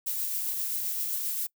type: noise with tremolo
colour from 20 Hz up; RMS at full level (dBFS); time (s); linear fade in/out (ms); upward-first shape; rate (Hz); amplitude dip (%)
violet; -30; 0.06-1.47; 10; sine; 7.6; 25
effects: noise-tail reverb RT60 0.1 s tail -23 dB re dry